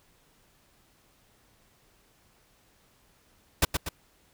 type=noise with echo; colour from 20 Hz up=pink; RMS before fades=-21 dBFS; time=3.62-3.65 s; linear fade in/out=5 ms; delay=120 ms; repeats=2; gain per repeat=-6 dB; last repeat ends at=3.89 s; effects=pink hiss -64 dBFS RMS until 4.33 s